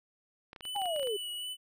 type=clicks; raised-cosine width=0.3 ms; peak=-30 dBFS; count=11; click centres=0.531 / 0.562 / 0.608 / 0.653 / 0.762 / 0.818 / 0.857 / 0.962 / 0.996 / 1.03 / 1.072 s
type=tone with vibrato; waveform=square; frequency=2960 Hz; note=F#7; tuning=in tune; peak=-37 dBFS; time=0.62-1.57 s; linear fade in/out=50 ms; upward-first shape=sine; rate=2.5 Hz; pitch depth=22 cents each way
type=linear sweep; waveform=sine; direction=down; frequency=837 to 387.7 Hz; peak=-31 dBFS; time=0.75-1.17 s; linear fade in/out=10 ms
effects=none